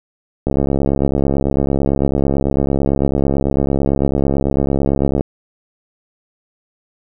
click train, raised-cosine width 2 ms, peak -3 dBFS, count 328, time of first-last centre 0.47-5.209 s, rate 69 Hz, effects none

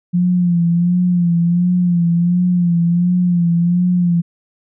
sine tone with vibrato, 174.61 Hz, F3, in tune, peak -11 dBFS, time 0.13-4.22 s, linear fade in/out 20 ms, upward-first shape sine, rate 1.4 Hz, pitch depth 51 cents each way, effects none

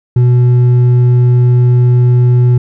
sine tone with hard clipping, 123.1 Hz, B2, 5 cents flat, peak -6 dBFS, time 0.16-2.58 s, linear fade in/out 5 ms, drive 4 dB, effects none

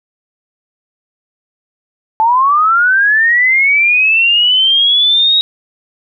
sine linear sweep, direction up, 864 to 3812 Hz, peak -7 dBFS, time 2.2-5.41 s, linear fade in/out 0 ms, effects none

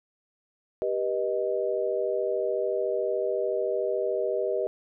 sine chord, G augmented, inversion none, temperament equal with one note detuned, 392 / 485.7 / 622.3 Hz, G4 / B4 / D#5, 0 / -29 / 0 cents, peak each -29 dBFS, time 0.82-4.67 s, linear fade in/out 0 ms, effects none

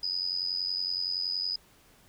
sine tone with amplitude modulation, 4978 Hz, D#8, in tune, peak -25 dBFS, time 0.03-1.56 s, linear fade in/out 5 ms, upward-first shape sine, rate 90.7 Hz, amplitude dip 80%, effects pink hiss -60 dBFS RMS until 2.08 s

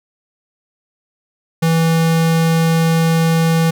square tone, 163.9 Hz, E3, 10 cents flat, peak -12 dBFS, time 1.62-3.71 s, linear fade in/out 10 ms, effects none

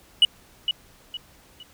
sine tone with echo, 2938 Hz, F#7, 13 cents flat, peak -9 dBFS, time 0.22-0.25 s, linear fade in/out 2 ms, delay 460 ms, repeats 3, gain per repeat -10 dB, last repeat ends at 1.63 s, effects tanh soft clip ceiling -9 dBFS + pink hiss -54 dBFS RMS until 1.73 s

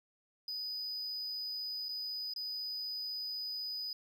triangle tone with dropouts, 4978 Hz, D#8, in tune, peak -36 dBFS, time 0.48-3.93 s, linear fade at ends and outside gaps 2 ms, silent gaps 1.885-1.89 / 2.337-2.361 s, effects none

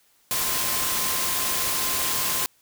sine tone in noise, 1046.5 Hz, C6, in tune, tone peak -35 dBFS, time 0.31-2.46 s, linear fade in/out 0 ms, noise white, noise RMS -25 dBFS, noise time 0.31-2.46 s, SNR -13 dB, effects white hiss -62 dBFS RMS until 2.61 s

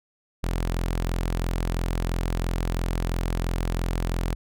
sawtooth tone, 42.97 Hz, F1, 27 cents flat, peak -20 dBFS, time 0.43-4.35 s, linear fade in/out 10 ms, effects none

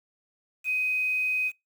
sine tone with quantisation, 2511 Hz, D#7, 15 cents sharp, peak -24 dBFS, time 0.64-1.52 s, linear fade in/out 50 ms, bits 8, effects noise-tail reverb RT60 0.2 s tail -26 dB re dry

